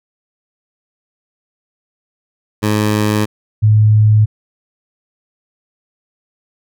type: tone pair in turn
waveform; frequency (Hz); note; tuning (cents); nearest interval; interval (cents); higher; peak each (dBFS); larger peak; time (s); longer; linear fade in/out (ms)
15% pulse / sine; 106 / 107.29; G#2 / A2; +36 / -43; unison; 21; second; -6; neither; 2.62-3.26 / 3.62-4.26; neither; 20
effects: none